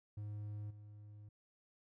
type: tone with level steps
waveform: triangle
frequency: 104.5 Hz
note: G#2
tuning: 11 cents sharp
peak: -40 / -50 dBFS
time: 0.17-1.29 s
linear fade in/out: 5 ms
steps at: 0.7 s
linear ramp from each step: 10 ms
effects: none